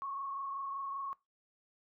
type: tone with frequency modulation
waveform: sine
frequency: 1100 Hz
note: C#6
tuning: 14 cents flat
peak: -37 dBFS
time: 0.02-1.13 s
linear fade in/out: 0 ms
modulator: 25.2 Hz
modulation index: 1.1
effects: noise-tail reverb RT60 0.2 s tail -20 dB re dry